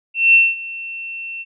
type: tone with ADSR envelope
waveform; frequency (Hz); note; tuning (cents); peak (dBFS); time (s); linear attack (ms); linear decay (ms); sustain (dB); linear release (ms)
sine; 2700; E7; +41; -6; 0.14-1.45; 200; 210; -20; 38
effects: none